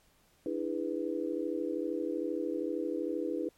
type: chord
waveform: sine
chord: E dominant seventh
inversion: third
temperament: just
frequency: 296.7 / 329.6 / 412 / 494.4 Hz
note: D4 / E4 / G#4 / B4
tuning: +18 / 0 / -14 / +2 cents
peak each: -37 / -35 / -38 / -37 dBFS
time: 0.46-3.49 s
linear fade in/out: 2 ms
effects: pink hiss -67 dBFS RMS until 3.57 s + MP3 64 kbps